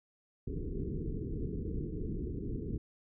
pink low-pass noise, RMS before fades -37 dBFS, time 0.47-2.78 s, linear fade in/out 5 ms, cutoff 450 Hz, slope 96 dB/octave, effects none

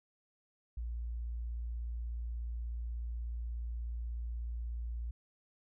sine tone, 58.27 Hz, A#1, in tune, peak -36 dBFS, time 0.77-5.11 s, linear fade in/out 5 ms, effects none

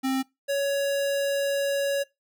square tone pair in turn, 264.6 / 559.1 Hz, C4 / C#5, +20 / +15 cents, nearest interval octave + minor second, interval 1295 cents, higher second, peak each -24 dBFS, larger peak neither, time 0.03-0.23 / 0.48-2.04 s, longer second, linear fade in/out 20 ms, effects noise-tail reverb RT60 0.2 s tail -22 dB re dry

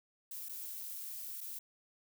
violet noise with dropouts, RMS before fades -44 dBFS, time 0.31-1.59 s, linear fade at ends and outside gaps 5 ms, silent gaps 0.487-0.492 / 1.407-1.411 s, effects none

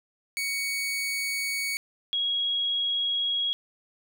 sawtooth / sine tone pair in turn, 2235 / 3308 Hz, C#7 / G#7, +14 / -8 cents, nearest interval perfect fifth, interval 678 cents, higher second, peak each -24 dBFS, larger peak neither, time 0.37-1.77 / 2.13-3.53 s, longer neither, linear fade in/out 0 ms, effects none

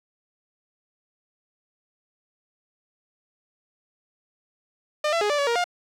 sawtooth tone with pitch steps, 603 / 671 / 415.9 / 585 / 567 / 470 / 708 Hz, D5 / E5 / G#4 / D5 / C#5 / A#4 / F5, +46 / +31 / +2 / -7 / +39 / +14 / +23 cents, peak -17 dBFS, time 5.04-5.642 s, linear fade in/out 5 ms, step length 86 ms, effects low-pass 6000 Hz 12 dB/octave + 9-bit

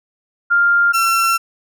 sine / 35% pulse tone pair in turn, 1399 / 1352.9 Hz, F6 / E6, +3 / +45 cents, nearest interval minor second, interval 58 cents, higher first, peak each -10 / -11 dBFS, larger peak first, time 0.5-0.93 / 0.93-1.38 s, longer second, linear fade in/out 20 ms, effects none

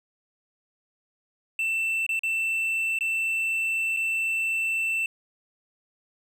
triangle tone with dropouts, 2672 Hz, E7, 23 cents sharp, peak -22 dBFS, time 1.59-5.06 s, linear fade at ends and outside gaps 2 ms, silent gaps 2.065-2.091 / 2.193-2.234 / 2.988-3.008 / 3.965-3.97 s, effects none

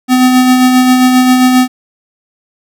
square tone with tremolo, 253.9 Hz, B3, 48 cents sharp, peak -4 dBFS, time 0.08-1.68 s, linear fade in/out 50 ms, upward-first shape sine, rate 7.5 Hz, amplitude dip 35%, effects none

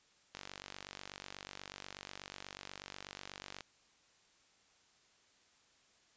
click train, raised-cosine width 0.2 ms, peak -27 dBFS, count 158, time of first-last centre 0.35-3.607 s, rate 48.2 Hz, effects white hiss -69 dBFS RMS until 6.16 s + resampled to 16000 Hz

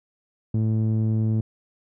sawtooth tone with low-pass filter, 110 Hz, A2, in tune, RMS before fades -22 dBFS, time 0.54-1.41 s, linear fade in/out 5 ms, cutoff 240 Hz, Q 1, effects none

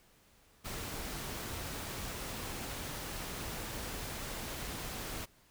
pink noise, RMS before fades -41 dBFS, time 0.64-5.26 s, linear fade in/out 20 ms, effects pink hiss -65 dBFS RMS until 5.5 s

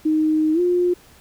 sine tone with pitch glide, 311.1 to 355.3 Hz, D#4 to F4, 0 to +30 cents, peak -15 dBFS, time 0.05-0.94 s, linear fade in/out 10 ms, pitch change +230 cents, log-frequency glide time 0.53-0.6 s, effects pink hiss -50 dBFS RMS until 1.2 s

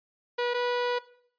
sawtooth tone pair in turn, 485.3 / 488.7 Hz, B4 / B4, -30 / -18 cents, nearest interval unison, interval 12 cents, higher second, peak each -22 dBFS, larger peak neither, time 0.38-0.54 / 0.54-0.99 s, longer second, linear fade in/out 10 ms, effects noise-tail reverb RT60 0.6 s tail -18 dB re dry + resampled to 11025 Hz

